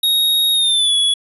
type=tone with pitch glide; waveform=square; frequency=3757 to 3386 Hz; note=A#7 to G#7; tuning=+13 to +33 cents; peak=-13 dBFS; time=0.03-1.14 s; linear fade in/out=5 ms; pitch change=-180 cents; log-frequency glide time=0.53-0.95 s; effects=resampled to 32000 Hz + 9-bit